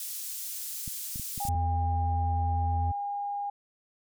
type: high-pass noise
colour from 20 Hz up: pink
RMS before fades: -37 dBFS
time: 0-1.49 s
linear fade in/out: 2 ms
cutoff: 7800 Hz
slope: 12 dB/octave
type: clicks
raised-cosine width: 5 ms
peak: -27 dBFS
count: 7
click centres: 0.878 / 1.159 / 1.197 / 1.378 / 1.452 / 1.486 / 1.549 s
type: tone with pitch glide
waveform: sine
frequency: 806 to 811.1 Hz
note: G5 to G#5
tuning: +48 to -41 cents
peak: -30 dBFS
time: 1.4-3.5 s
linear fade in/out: 5 ms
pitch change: +11 cents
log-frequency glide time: 2.37-3.17 s
type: tone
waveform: triangle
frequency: 83.7 Hz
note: E2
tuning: 27 cents sharp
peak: -24 dBFS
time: 1.48-2.92 s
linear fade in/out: 10 ms
effects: none